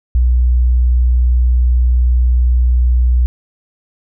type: tone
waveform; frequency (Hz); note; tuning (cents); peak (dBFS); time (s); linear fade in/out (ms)
sine; 61.3; B1; -12; -8; 0.15-3.26; 0
effects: none